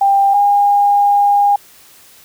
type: tone pair in turn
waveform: sine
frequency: 793 / 812 Hz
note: G5 / G#5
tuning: +20 / -39 cents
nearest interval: unison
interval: 41 cents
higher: second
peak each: -8 dBFS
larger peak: neither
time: 0.01-0.34 / 0.34-1.56 s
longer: second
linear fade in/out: 5 ms
effects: white hiss -44 dBFS RMS until 2.24 s